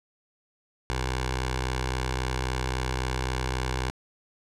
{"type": "tone with notch filter", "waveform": "10% pulse", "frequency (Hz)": 63.7, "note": "C2", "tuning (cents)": -46, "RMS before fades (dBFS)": -29, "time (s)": [0.9, 3.9], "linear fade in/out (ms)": 0, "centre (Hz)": 230, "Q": 0.59, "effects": ["low-pass 8000 Hz 12 dB/octave"]}